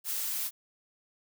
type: noise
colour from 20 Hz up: blue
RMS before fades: -33 dBFS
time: 0.04-0.51 s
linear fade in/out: 50 ms
effects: none